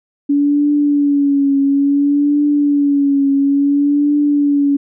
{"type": "tone with vibrato", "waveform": "sine", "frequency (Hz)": 284.5, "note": "C#4", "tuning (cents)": 45, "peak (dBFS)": -10, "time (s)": [0.29, 4.77], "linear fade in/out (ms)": 10, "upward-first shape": "triangle", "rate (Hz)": 0.58, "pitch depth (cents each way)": 52, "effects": []}